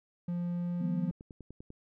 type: tone with pitch glide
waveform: triangle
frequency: 174.61 to 176.03 Hz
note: F3 to F3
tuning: 0 to +14 cents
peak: -29 dBFS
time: 0.28-1.11 s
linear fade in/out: 5 ms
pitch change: +14 cents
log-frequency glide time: 0.54-0.99 s
type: chord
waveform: sine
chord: Eb augmented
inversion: none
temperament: equal with one note detuned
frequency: 158.19 / 196 / 246.9 Hz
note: Eb3 / G3 / B3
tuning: +29 / 0 / 0 cents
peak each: -37 dBFS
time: 0.8-1.1 s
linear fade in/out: 10 ms
type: click train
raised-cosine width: 3 ms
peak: -34 dBFS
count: 7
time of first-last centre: 1.11-1.704 s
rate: 10.1 Hz
effects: none